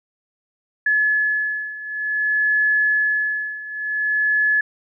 sine beating tone pair, 1710 / 1710.54 Hz, A6 / A6, -50 / -49 cents, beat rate 0.54 Hz, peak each -22 / -19 dBFS, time 0.86-4.61 s, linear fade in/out 5 ms, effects none

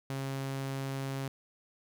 sawtooth tone, 135.6 Hz, C#3, 38 cents flat, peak -30 dBFS, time 0.1-1.28 s, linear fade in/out 0 ms, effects none

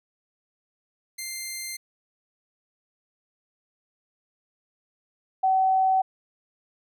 10% pulse / sine tone pair in turn, 2093 / 759.5 Hz, C7 / F#5, 0 / +45 cents, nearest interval octave + tritone, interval 1755 cents, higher first, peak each -23 / -18 dBFS, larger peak second, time 1.18-1.77 / 5.43-6.02 s, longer neither, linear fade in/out 10 ms, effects none

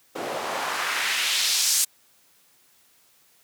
white noise with band-pass filter sweep, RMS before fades -25 dBFS, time 0.15-1.85 s, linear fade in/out 10 ms, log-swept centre 410 to 7700 Hz, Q 1.3, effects white hiss -60 dBFS RMS until 3.43 s + high-pass 80 Hz 12 dB/octave

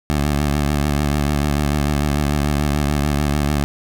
15% pulse tone with vibrato, 72.9 Hz, D2, 12 cents flat, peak -10 dBFS, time 0.1-3.64 s, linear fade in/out 0 ms, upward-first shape triangle, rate 6.8 Hz, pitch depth 67 cents each way, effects none

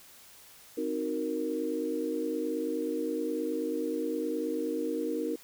sine chord, C half-diminished seventh, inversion none, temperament equal, 261.6 / 311.1 / 370 / 466.2 Hz, C4 / Eb4 / Gb4 / Bb4, 0 / 0 / 0 / 0 cents, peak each -37 / -33 / -39 / -33 dBFS, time 0.77-5.36 s, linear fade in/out 10 ms, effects white hiss -54 dBFS RMS until 5.43 s

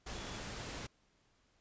sine tone in noise, 3400 Hz, G#7, 40 cents sharp, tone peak -55 dBFS, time 0.15-0.38 s, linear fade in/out 10 ms, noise pink, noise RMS -44 dBFS, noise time 0.06-0.87 s, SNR -14 dB, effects pink hiss -73 dBFS RMS until 1.6 s + resampled to 16000 Hz

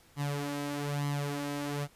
sawtooth tone with flanger, 143.9 Hz, D3, 35 cents flat, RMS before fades -34 dBFS, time 0.16-1.88 s, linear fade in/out 50 ms, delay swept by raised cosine 0.97 to 3.87 ms, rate 1.1 Hz, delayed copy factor +0.65, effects pink hiss -61 dBFS RMS until 1.95 s + resampled to 32000 Hz

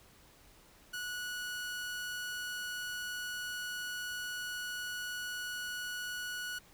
sawtooth tone, 1467 Hz, F#6, 15 cents flat, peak -34 dBFS, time 0.93-6.59 s, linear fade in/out 10 ms, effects pink hiss -61 dBFS RMS until 6.73 s

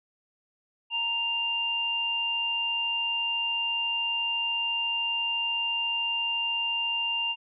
sine tone pair together, 931.1 / 2794 Hz, A#5 / F7, -2 / 0 cents, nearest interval octave + perfect fifth, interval 1902 cents, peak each -35 / -26 dBFS, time 0.9-7.36 s, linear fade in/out 50 ms, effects none

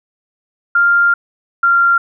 sine tone pair in turn, 1396.9 / 1384.8 Hz, F6 / F6, 0 / -15 cents, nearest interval unison, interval 15 cents, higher first, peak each -8 dBFS, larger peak neither, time 0.75-1.14 / 1.63-1.98 s, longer first, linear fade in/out 5 ms, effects none

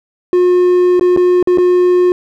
triangle tone with dropouts, 359.3 Hz, F4, 49 cents sharp, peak -5 dBFS, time 0.33-2.12 s, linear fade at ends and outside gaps 1 ms, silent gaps 0.996-1.01 / 1.164-1.173 / 1.427-1.473 / 1.575-1.583 s, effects none

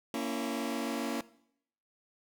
sawtooth chord, A# diminished, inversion none, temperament just, 233.1 / 279.7 / 335.6 Hz, A#3 / C#4 / E4, 0 / +16 / +31 cents, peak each -32 / -32 / -35 dBFS, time 0.14-1.21 s, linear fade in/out 2 ms, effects noise-tail reverb RT60 0.7 s tail -19 dB re dry

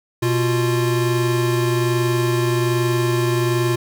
square tone pair together, 123.47 / 349.2 Hz, B2 / F4, 0 / 0 cents, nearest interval octave + tritone, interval 1800 cents, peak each -20 dBFS, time 0.22-3.76 s, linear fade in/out 10 ms, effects none

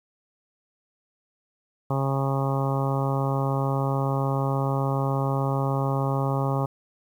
harmonic tone, 136.4 Hz, C#3, 28 cents flat, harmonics 1 / 2 / 3 / 4 / 5 / 6 / 7 / 8 / 9, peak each -24 / -32 / -33 / -32 / -36 / -33 / -36 / -35 / -37 dBFS, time 1.9-6.66 s, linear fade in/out 5 ms, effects 9-bit

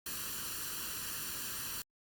white noise with comb filter, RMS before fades -40 dBFS, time 0.06-1.82 s, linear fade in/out 2 ms, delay 0.69 ms, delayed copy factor +0.7, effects Opus 48 kbps

